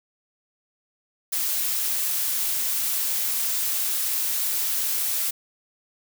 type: noise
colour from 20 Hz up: blue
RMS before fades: -25 dBFS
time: 1.32-5.31 s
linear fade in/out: 10 ms
effects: none